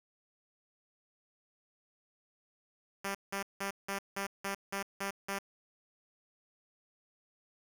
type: tone bursts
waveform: 5% pulse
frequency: 197.4 Hz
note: G3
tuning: 12 cents sharp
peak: -23 dBFS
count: 9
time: 3.04-5.39 s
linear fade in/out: 10 ms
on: 110 ms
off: 170 ms
effects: 9-bit